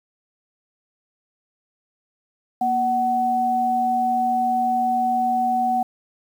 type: tone pair together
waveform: sine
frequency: 238.4 / 749 Hz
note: A#3 / F#5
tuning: +39 / +21 cents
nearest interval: octave + minor sixth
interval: 1982 cents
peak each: -27 / -18 dBFS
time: 2.61-5.83 s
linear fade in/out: 5 ms
effects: 8-bit